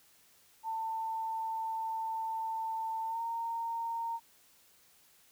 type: tone with pitch glide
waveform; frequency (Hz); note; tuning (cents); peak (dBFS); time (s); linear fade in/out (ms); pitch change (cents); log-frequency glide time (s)
sine; 894 to 920.7; A5 to A#5; +27 to -22; -33; 0.63-4.2; 50; +51; 3.05-3.21
effects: white hiss -64 dBFS RMS until 5.31 s